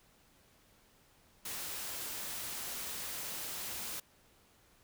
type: noise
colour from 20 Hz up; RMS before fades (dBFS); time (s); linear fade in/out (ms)
white; -41; 1.45-4; 5
effects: pink hiss -66 dBFS RMS until 4.83 s